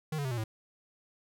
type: tone with pitch steps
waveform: square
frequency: 155.56 / 142.65 / 130.81 / 119.95 / 110 Hz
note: D#3 / C#3 / C3 / A#2 / A2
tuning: 0 / +50 / 0 / +50 / 0 cents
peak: -32 dBFS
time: 0.12-0.44 s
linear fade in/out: 5 ms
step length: 64 ms
effects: none